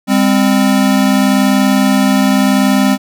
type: tone pair together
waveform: square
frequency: 200.8 / 261.6 Hz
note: G3 / C4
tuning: +42 / 0 cents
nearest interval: perfect fourth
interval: 458 cents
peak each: -12 dBFS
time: 0.07-2.98 s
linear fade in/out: 50 ms
effects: none